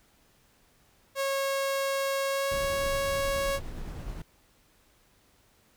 sawtooth tone with pitch glide, 547 to 553 Hz, C#5 to C#5, -23 to -4 cents, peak -23 dBFS, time 1.15-3.6 s, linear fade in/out 50 ms, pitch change +19 cents, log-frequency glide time 2.29-2.56 s
brown noise with tremolo, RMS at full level -36 dBFS, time 2.51-4.22 s, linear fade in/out 5 ms, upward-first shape triangle, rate 9.6 Hz, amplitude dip 30%
effects pink hiss -64 dBFS RMS until 5.76 s

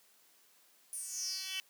10% pulse tone with high-pass filter sweep, 379.2 Hz, F#4, 43 cents sharp, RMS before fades -40 dBFS, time 0.93-1.6 s, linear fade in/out 0 ms, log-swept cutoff 10000 to 2900 Hz, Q 6.9, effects white hiss -66 dBFS RMS until 1.69 s + high-pass 200 Hz 12 dB/octave

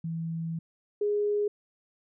sine tone pair in turn, 164.3 / 414 Hz, E3 / G#4, -5 / -5 cents, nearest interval octave + major third, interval 1600 cents, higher second, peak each -30 / -24 dBFS, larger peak second, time 0.04-0.59 / 1.01-1.48 s, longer first, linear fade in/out 5 ms, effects none

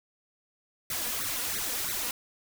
white noise with flanger, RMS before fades -32 dBFS, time 0.9-2.11 s, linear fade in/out 2 ms, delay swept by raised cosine 0.49 to 4.19 ms, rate 3 Hz, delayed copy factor +1, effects none

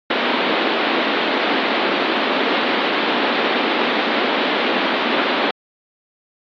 pink band-pass noise, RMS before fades -19 dBFS, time 0.1-5.51 s, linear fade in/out 5 ms, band 230 to 3900 Hz, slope 48 dB/octave, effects AAC 48 kbps

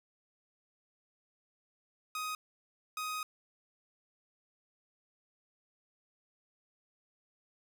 sawtooth tone bursts at uneven times, 1253 Hz, D#6, 12 cents sharp, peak -32 dBFS, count 2, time 2.15-2.35 / 2.97-3.23 s, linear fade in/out 2 ms, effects none

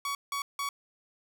sawtooth tone bursts, 1125 Hz, C#6, 25 cents sharp, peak -27 dBFS, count 3, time 0.05-0.69 s, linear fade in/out 2 ms, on 100 ms, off 170 ms, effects none

